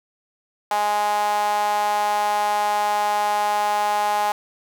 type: tone with high-pass filter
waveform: sawtooth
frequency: 207.7 Hz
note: G#3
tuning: in tune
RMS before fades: -21 dBFS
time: 0.71-4.32 s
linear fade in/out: 2 ms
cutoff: 820 Hz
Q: 5.7
effects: none